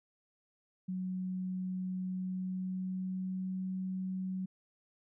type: tone with pitch glide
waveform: sine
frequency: 185 to 187.15 Hz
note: F#3 to F#3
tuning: 0 to +20 cents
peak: -34 dBFS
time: 0.88-4.46 s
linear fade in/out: 10 ms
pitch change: +20 cents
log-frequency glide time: 2.06-3.65 s
effects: none